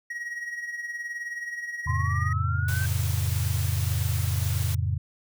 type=tone with tremolo; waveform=triangle; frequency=1900 Hz; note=A#6; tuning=33 cents sharp; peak=-27 dBFS; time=0.1-2.33 s; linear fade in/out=5 ms; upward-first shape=triangle; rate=19 Hz; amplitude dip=65%
type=chord; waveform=sine; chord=F augmented; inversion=none; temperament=just; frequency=87.31 / 109.13 / 136.42 Hz; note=F2 / A2 / C#3; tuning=0 / -14 / -27 cents; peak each=-26 / -28 / -30 dBFS; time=1.86-4.98 s; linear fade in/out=10 ms
type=linear sweep; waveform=sine; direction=up; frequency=1017 to 1568 Hz; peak=-31 dBFS; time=1.87-2.86 s; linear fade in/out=5 ms
type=noise; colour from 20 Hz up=white; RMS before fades=-36 dBFS; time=2.68-4.75 s; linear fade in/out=5 ms
effects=none

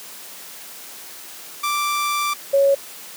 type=tone pair in turn; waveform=sawtooth / sine; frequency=1174.7 / 554.4 Hz; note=D6 / C#5; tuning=0 / 0 cents; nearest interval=octave + minor second; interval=1300 cents; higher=first; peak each=-16 / -12 dBFS; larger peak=second; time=1.63-2.34 / 2.53-2.75 s; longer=first; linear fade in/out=10 ms; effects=white hiss -38 dBFS RMS until 3.16 s + high-pass 200 Hz 12 dB/octave

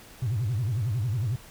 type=tone with vibrato; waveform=sine; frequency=113.2 Hz; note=A2; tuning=50 cents sharp; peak=-23 dBFS; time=0.22-1.36 s; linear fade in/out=5 ms; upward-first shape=sine; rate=11 Hz; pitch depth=260 cents each way; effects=tanh soft clip ceiling -21 dBFS + pink hiss -49 dBFS RMS until 1.5 s

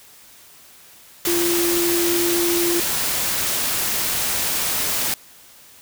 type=tone in noise; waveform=sine; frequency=344.4 Hz; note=F4; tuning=24 cents flat; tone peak=-19 dBFS; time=1.27-2.8 s; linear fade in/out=2 ms; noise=white; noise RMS=-22 dBFS; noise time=1.25-5.14 s; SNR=0 dB; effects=white hiss -47 dBFS RMS until 5.81 s

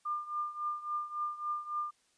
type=tone with tremolo; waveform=sine; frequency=1200 Hz; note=D6; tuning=37 cents sharp; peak=-30 dBFS; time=0.05-1.91 s; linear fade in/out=10 ms; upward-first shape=triangle; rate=3.6 Hz; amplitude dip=85%; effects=white hiss -71 dBFS RMS until 2.17 s + resampled to 22050 Hz

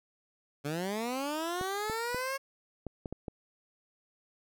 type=linear sweep; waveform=15% pulse; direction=up; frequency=138.59 to 550 Hz; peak=-26 dBFS; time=0.64-2.38 s; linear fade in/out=20 ms
type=clicks; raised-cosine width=2 ms; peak=-24 dBFS; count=7; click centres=1.612 / 1.898 / 2.146 / 2.867 / 3.058 / 3.126 / 3.282 s
effects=none

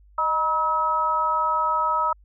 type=tone cluster; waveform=sine; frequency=617 / 959 / 1285 Hz; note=D#5 / A#5 / E6; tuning=-15 / +49 / -45 cents; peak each=-31 / -23 / -22 dBFS; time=0.18-2.13 s; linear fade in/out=5 ms; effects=added 50 Hz sine -50 dBFS peak until 2.24 s

